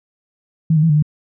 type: tone with pitch steps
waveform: sine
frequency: 160.8 / 152.8 / 163.9 / 149.3 / 151.6 Hz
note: E3 / D#3 / E3 / D3 / D#3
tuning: -43 / -31 / -10 / +29 / -45 cents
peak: -10 dBFS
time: 0.7-1.025 s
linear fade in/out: 5 ms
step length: 65 ms
effects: none